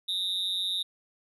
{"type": "tone with amplitude modulation", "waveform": "triangle", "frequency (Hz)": 3729, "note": "A#7", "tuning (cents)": 0, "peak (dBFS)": -22, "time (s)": [0.08, 0.83], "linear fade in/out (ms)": 10, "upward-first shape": "sine", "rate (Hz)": 186, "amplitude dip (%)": 95, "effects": ["resampled to 32000 Hz"]}